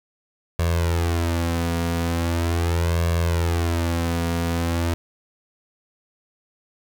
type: tone with flanger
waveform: sawtooth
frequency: 84.4 Hz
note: E2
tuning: 41 cents sharp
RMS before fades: -22 dBFS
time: 0.59-4.94 s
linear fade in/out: 0 ms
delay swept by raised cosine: 1.8 to 4.2 ms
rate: 0.4 Hz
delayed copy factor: +0.75
effects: none